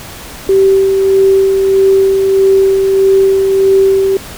sine tone with tremolo, 387.3 Hz, G4, 21 cents flat, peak -4 dBFS, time 0.49-4.17 s, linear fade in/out 2 ms, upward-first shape sine, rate 1.6 Hz, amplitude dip 35%, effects pink hiss -29 dBFS RMS until 4.37 s

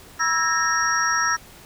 sine tone cluster, 965 / 1323 / 1647 / 1844 / 5630 Hz, B5 / E6 / G#6 / A#6 / F8, -40 / +6 / -15 / -19 / +13 cents, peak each -29 / -22 / -26 / -25 / -26 dBFS, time 0.19-1.37 s, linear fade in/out 20 ms, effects pink hiss -46 dBFS RMS until 1.65 s

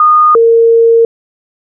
sine tone pair in turn, 1227 / 459.6 Hz, D#6 / A#4, -25 / -25 cents, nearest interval octave + perfect fourth, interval 1700 cents, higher first, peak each -3 dBFS, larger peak neither, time 0-0.35 / 0.35-1.05 s, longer second, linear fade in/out 2 ms, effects none

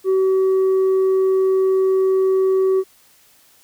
sine tone with tanh clipping, 380 Hz, F#4, 46 cents sharp, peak -14 dBFS, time 0.04-2.84 s, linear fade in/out 50 ms, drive 2 dB, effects white hiss -53 dBFS RMS until 3.63 s

